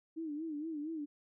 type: tone with vibrato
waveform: sine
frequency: 309.2 Hz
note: D#4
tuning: 11 cents flat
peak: -37 dBFS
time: 0.16-1.06 s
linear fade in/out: 20 ms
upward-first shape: sine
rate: 4.3 Hz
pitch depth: 110 cents each way
effects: none